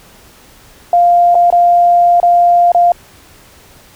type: tone with dropouts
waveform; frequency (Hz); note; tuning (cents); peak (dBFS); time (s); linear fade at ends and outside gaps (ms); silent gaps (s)
sine; 698.5; F5; 0; -5; 0.93-2.92; 2; 1.346-1.352 / 1.503-1.525 / 2.201-2.229 / 2.719-2.747
effects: pink hiss -42 dBFS RMS until 3.95 s